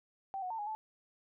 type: tone with pitch steps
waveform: sine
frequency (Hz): 777 / 734 / 898 / 829 / 870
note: G5 / F#5 / A5 / G#5 / A5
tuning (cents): -16 / -14 / +35 / -3 / -20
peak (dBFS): -36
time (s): 0.34-0.75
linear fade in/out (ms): 0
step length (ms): 82
effects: none